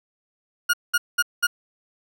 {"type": "tone bursts", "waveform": "40% pulse", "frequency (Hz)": 1433, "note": "F6", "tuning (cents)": 44, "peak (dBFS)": -16, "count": 4, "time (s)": [0.69, 1.47], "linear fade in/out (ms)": 10, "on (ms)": 45, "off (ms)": 200, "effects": []}